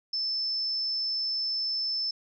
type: tone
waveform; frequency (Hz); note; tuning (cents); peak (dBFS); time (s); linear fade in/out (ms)
sine; 5274; E8; 0; -27; 0.13-2.11; 5
effects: none